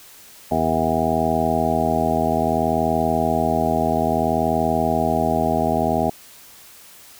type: harmonic tone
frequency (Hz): 80.6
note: E2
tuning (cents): -38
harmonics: 1 / 2 / 3 / 4 / 5 / 6 / 8 / 9 / 10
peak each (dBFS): -30 / -27 / -24 / -29 / -27 / -30 / -23 / -24 / -25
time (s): 0.51-6.1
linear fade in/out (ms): 5
effects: white hiss -45 dBFS RMS until 7.19 s